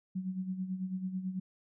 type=tone with tremolo; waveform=sine; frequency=186.6 Hz; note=F#3; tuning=15 cents sharp; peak=-31 dBFS; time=0.15-1.4 s; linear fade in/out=10 ms; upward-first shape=sine; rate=9.1 Hz; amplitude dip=65%; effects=none